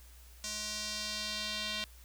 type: tone with band-pass filter sweep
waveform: square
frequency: 212.3 Hz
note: G#3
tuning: 38 cents sharp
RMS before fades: -38 dBFS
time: 0.44-1.84 s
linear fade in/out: 0 ms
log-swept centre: 6000 to 3600 Hz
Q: 2.1
effects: added 60 Hz sine -53 dBFS peak until 2.04 s + white hiss -60 dBFS RMS until 2.04 s